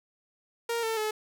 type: tone with pitch steps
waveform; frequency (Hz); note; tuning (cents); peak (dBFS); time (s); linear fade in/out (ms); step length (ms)
sawtooth; 466.2 / 447.7 / 430; A#4 / A4 / A4; 0 / +30 / -40; -24; 0.69-1.11; 5; 140
effects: none